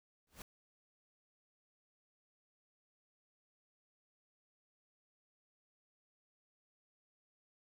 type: noise with exponential growth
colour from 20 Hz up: pink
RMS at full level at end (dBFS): -45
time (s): 0.27-0.42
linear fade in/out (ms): 2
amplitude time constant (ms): 31
effects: none